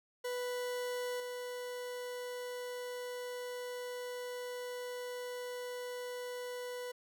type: tone with level steps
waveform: 40% pulse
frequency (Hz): 493.9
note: B4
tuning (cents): 0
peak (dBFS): -35 / -39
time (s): 0.24-6.92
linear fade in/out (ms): 10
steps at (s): 1.2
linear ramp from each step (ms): 2
effects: none